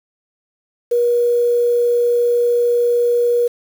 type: tone with quantisation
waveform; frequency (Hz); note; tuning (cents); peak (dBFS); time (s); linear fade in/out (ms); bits
sine; 479.7; A#4; +50; -12; 0.91-3.48; 10; 6
effects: none